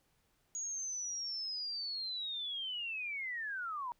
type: linear sweep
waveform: sine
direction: down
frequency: 6730 to 932.3 Hz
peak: -37 dBFS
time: 0.55-3.92 s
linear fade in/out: 0 ms
effects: pink hiss -75 dBFS RMS until 3.99 s